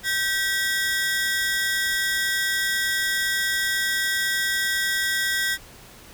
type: ring-modulated tone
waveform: sawtooth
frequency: 1746 Hz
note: A6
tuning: 14 cents flat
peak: -15 dBFS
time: 0.03-5.58 s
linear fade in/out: 50 ms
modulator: 185 Hz
effects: pink hiss -46 dBFS RMS until 6.13 s